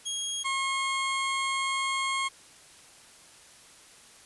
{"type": "tone pair in turn", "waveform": "20% pulse", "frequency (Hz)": [3279, 1079.8], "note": ["G#7", "C#6"], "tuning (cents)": [-23, -46], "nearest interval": "octave + perfect fifth", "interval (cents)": 1923, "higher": "first", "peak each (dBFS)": [-25, -22], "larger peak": "second", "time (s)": [[0.05, 0.44], [0.44, 2.29]], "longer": "second", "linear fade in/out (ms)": 20, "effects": ["white hiss -53 dBFS RMS until 4.25 s", "resampled to 24000 Hz"]}